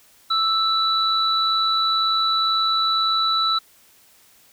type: tone pair together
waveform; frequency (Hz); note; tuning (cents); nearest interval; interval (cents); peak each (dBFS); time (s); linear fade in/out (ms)
sine; 1318.5 / 3951; E6 / B7; 0 / 0; octave + perfect fifth; 1900; -20; 0.3-3.59; 10
effects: white hiss -54 dBFS RMS until 4.52 s